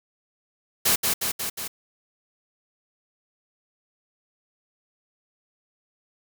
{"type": "noise with echo", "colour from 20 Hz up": "white", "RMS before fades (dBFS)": -20, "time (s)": [0.85, 0.96], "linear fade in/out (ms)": 10, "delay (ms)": 180, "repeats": 4, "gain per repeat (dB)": -3, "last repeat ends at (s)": 1.68, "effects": []}